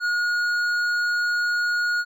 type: tone with hard clipping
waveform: sine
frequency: 1441 Hz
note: F#6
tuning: 46 cents flat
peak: -22 dBFS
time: 0-2.05 s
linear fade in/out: 50 ms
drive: 7 dB
effects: none